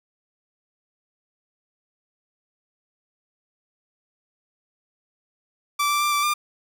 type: tone with pitch steps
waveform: sawtooth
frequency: 1164 / 1172 / 1183 / 1166 / 1198 Hz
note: D6 / D6 / D6 / D6 / D6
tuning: -16 / -4 / +12 / -13 / +34 cents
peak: -16 dBFS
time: 5.79-6.34 s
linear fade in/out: 10 ms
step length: 110 ms
effects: none